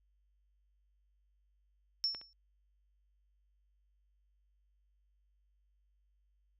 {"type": "tone with exponential decay", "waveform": "sine", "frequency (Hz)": 5400, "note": "E8", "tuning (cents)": 41, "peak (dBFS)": -27, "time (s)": [2.04, 2.33], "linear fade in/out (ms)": 0, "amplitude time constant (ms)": 63}
{"type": "clicks", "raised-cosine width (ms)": 0.3, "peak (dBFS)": [-30, -39], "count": 2, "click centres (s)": [2.148, 2.214]}
{"effects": ["added 50 Hz sine -70 dBFS peak until 6.59 s"]}